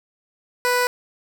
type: tone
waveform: 15% pulse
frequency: 493.9 Hz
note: B4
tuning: in tune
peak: -11 dBFS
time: 0.65-0.87 s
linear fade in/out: 0 ms
effects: none